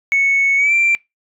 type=tone with pitch glide; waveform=sine; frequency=2211 to 2356 Hz; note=C#7 to D7; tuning=-5 to +5 cents; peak=-10 dBFS; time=0.12-0.95 s; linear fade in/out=0 ms; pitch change=+110 cents; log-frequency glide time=0.57-0.73 s; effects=noise-tail reverb RT60 0.2 s tail -24 dB re dry + tanh soft clip ceiling -8 dBFS